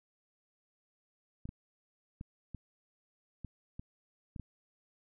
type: clicks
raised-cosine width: 5 ms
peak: -30 dBFS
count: 8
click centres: 1.455 / 1.491 / 2.211 / 2.547 / 3.447 / 3.795 / 4.362 / 4.397 s
effects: none